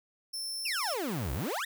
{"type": "tone", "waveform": "sawtooth", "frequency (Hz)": 5350, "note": "E8", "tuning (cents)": 25, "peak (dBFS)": -32, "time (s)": [0.33, 0.94], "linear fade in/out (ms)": 10}
{"type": "exponential two-way sweep", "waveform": "30% pulse", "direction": "down then up", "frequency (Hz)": [2865, 58.8, 1959], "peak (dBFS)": -29, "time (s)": [0.65, 1.65], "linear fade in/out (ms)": 5, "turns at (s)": 1.33}
{"type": "noise", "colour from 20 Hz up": "violet", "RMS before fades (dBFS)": -46, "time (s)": [0.77, 1.58], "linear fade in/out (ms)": 10}
{"effects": []}